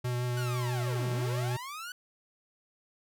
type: tone with vibrato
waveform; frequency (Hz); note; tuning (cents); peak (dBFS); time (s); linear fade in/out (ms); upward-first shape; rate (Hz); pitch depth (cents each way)
square; 123.1; B2; -5; -30; 0.04-1.57; 10; triangle; 6.1; 20
type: linear two-way sweep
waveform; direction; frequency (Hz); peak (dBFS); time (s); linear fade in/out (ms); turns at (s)
sawtooth; down then up; 1505 to 141.7 to 1505; -35; 0.37-1.92; 2; 1.1
effects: none